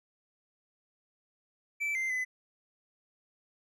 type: tone with pitch steps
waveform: triangle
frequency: 2321 / 2083 / 2017 Hz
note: D7 / C7 / B6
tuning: -21 / -8 / +36 cents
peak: -28 dBFS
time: 1.8-2.25 s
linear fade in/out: 20 ms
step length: 150 ms
effects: none